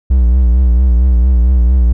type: tone with vibrato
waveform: triangle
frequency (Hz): 61.6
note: B1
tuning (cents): -4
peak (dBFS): -4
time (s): 0.1-1.93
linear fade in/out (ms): 10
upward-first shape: triangle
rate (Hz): 4.4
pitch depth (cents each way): 110
effects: none